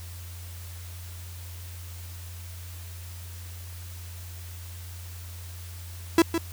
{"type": "tone with echo", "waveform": "45% pulse", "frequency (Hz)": 331.8, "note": "E4", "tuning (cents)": 11, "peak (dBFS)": -14, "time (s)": [6.18, 6.22], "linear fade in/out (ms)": 2, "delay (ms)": 160, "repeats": 1, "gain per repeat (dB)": -9, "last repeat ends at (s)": 6.38, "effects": ["added 87 Hz sine -38 dBFS peak until 6.52 s", "white hiss -47 dBFS RMS until 6.52 s"]}